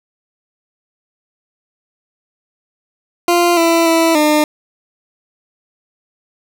20% pulse tone with pitch steps, 347.4 / 333.5 / 329.2 / 302 Hz, F4 / E4 / E4 / D4, -9 / +20 / -2 / +48 cents, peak -5 dBFS, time 3.28-4.44 s, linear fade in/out 2 ms, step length 290 ms, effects none

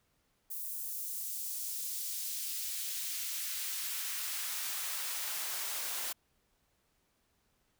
white noise with high-pass filter sweep, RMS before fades -38 dBFS, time 0.5-6.13 s, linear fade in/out 10 ms, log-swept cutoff 11000 to 460 Hz, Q 0.72, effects pink hiss -75 dBFS RMS until 7.79 s

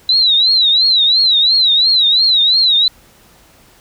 sine tone with vibrato, 3951 Hz, B7, in tune, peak -8 dBFS, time 0.09-2.88 s, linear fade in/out 2 ms, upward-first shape triangle, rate 2.9 Hz, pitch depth 160 cents each way, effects pink hiss -47 dBFS RMS until 3.8 s

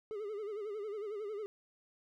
triangle tone with vibrato, 418.6 Hz, G#4, 14 cents sharp, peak -36 dBFS, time 0.11-1.46 s, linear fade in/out 0 ms, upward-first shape sine, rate 11 Hz, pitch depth 94 cents each way, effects none

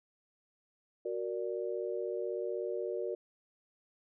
sine chord, Gb augmented, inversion none, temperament equal, 370 / 466.2 / 587.3 Hz, Gb4 / Bb4 / D5, 0 / 0 / 0 cents, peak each -37 / -37 / -40 dBFS, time 1.05-3.15 s, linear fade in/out 5 ms, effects none

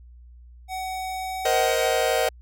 square tone with pitch glide, 751 to 756.2 Hz, F#5 to F#5, +26 to +38 cents, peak -29 dBFS, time 0.68-1.91 s, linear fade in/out 50 ms, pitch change +12 cents, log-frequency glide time 1.14-1.61 s
45% pulse chord, C half-diminished seventh, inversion third, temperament just, 470.9 / 523.3 / 627.9 / 753.5 Hz, Bb4 / C5 / Eb5 / Gb5, +18 / 0 / +16 / +31 cents, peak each -26 / -26 / -25 / -26 dBFS, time 1.45-2.29 s, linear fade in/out 5 ms
effects added 60 Hz sine -44 dBFS peak until 2.41 s

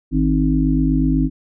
harmonic tone with a mistuned harmonic, 51.91 Hz, G#1, in tune, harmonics 1 / 3 / 5 / 6, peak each -19 / -20 / -17 / -22 dBFS, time 0.11-1.3 s, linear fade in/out 50 ms, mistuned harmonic 5, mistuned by +24 cents, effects none

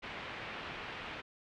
white low-pass noise, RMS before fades -44 dBFS, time 0.02-1.22 s, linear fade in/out 20 ms, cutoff 2900 Hz, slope 24 dB/octave, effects none

